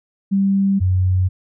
sine tone pair in turn, 196 / 92.5 Hz, G3 / F#2, 0 / 0 cents, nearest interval octave + minor second, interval 1300 cents, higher first, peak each -13 dBFS, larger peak neither, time 0.31-0.8 / 0.8-1.29 s, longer neither, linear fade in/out 20 ms, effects none

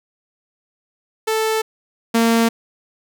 sawtooth tone pair in turn, 440 / 229.3 Hz, A4 / A#3, 0 / -28 cents, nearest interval major seventh, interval 1128 cents, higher first, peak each -13 / -9 dBFS, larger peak second, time 1.27-1.62 / 2.14-2.49 s, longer neither, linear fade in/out 10 ms, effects none

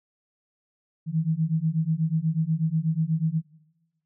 sine beating tone pair, 156.1 / 164.3 Hz, D#3 / E3, +6 / -5 cents, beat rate 8.2 Hz, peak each -25 / -25 dBFS, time 1.06-3.42 s, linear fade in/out 50 ms, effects noise-tail reverb RT60 0.9 s tail -19 dB re dry

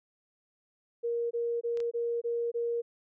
sine tone bursts, 470 Hz, A#4, 14 cents sharp, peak -28 dBFS, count 6, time 1.03-2.82 s, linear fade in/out 20 ms, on 280 ms, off 22 ms
clicks, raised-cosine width 0.2 ms, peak -31 / -29 dBFS, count 2, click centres 1.773 / 1.803 s
effects none

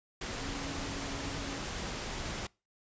sine tone in noise, 277.2 Hz, C#4, in tune, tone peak -42 dBFS, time 0.42-1.59 s, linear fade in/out 5 ms, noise pink, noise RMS -38 dBFS, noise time 0.21-2.47 s, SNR -7 dB, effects noise-tail reverb RT60 0.3 s tail -25 dB re dry + resampled to 16000 Hz

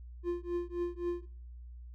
triangle tone with tremolo, 349.2 Hz, F4, in tune, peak -27 dBFS, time 0.23-1.26 s, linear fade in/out 50 ms, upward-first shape triangle, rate 3.8 Hz, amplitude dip 100%, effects noise-tail reverb RT60 0.7 s tail -24 dB re dry + added 60 Hz sine -45 dBFS peak until 1.94 s

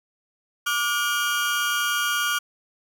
35% pulse tone cluster, 1170 / 1433 / 3212 Hz, D6 / F6 / G7, -7 / +44 / +41 cents, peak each -26 / -22 / -28 dBFS, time 0.66-2.39 s, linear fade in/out 10 ms, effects none

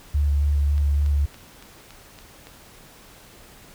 sine tone with vibrato, 72.2 Hz, D2, 29 cents flat, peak -17 dBFS, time 0.14-1.26 s, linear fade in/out 10 ms, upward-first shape square, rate 3.6 Hz, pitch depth 13 cents each way
click train, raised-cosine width 0.2 ms, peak -26 dBFS, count 7, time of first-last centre 0.78-2.47 s, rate 3.55 Hz
effects pink hiss -48 dBFS RMS until 3.74 s

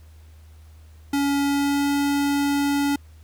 square tone with pitch glide, 281.8 to 283.9 Hz, C#4 to C#4, +29 to +41 cents, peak -20 dBFS, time 1.13-2.96 s, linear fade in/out 5 ms, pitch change +12 cents, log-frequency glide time 1.4-1.9 s, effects added 78 Hz sine -44 dBFS peak until 3.23 s + pink hiss -59 dBFS RMS until 3.23 s

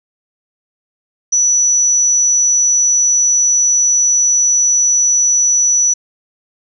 sine tone, 5920 Hz, F#8, in tune, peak -9 dBFS, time 1.32-5.94 s, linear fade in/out 10 ms, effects none

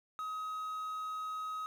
triangle tone with quantisation, 1266 Hz, D#6, 30 cents sharp, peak -35 dBFS, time 0.19-1.66 s, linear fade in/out 0 ms, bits 10, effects none

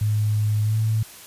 sine tone with pitch glide, 106.2 to 110.07 Hz, G#2 to A2, +39 to +1 cents, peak -18 dBFS, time 0.01-1.03 s, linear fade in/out 5 ms, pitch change +62 cents, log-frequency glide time 0.64-0.76 s, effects white hiss -43 dBFS RMS until 1.26 s + resampled to 32000 Hz

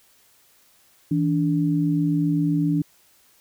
sine tone pair together, 162.33 / 290 Hz, E3 / D4, -26 / -22 cents, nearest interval minor seventh, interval 1004 cents, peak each -21 dBFS, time 1.11-2.82 s, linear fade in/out 5 ms, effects white hiss -58 dBFS RMS until 3.4 s

